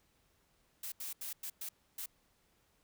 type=noise bursts at uneven times; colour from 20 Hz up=blue; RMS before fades=-42 dBFS; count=6; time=0.83-0.92 / 1-1.13 / 1.21-1.33 / 1.43-1.5 / 1.61-1.69 / 1.98-2.06 s; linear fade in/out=5 ms; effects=pink hiss -73 dBFS RMS until 2.83 s